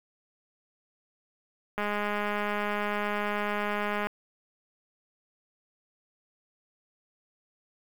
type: click train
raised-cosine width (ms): 0.5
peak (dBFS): -16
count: 475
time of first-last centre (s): 1.78-4.07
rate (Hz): 207
effects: 7-bit